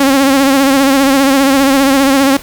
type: tone with vibrato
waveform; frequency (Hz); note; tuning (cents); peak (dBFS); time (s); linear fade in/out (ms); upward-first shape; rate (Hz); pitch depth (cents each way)
sawtooth; 272.5; C#4; -29; -3; 0-2.37; 5; sine; 15; 55
effects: pink hiss -31 dBFS RMS until 2.42 s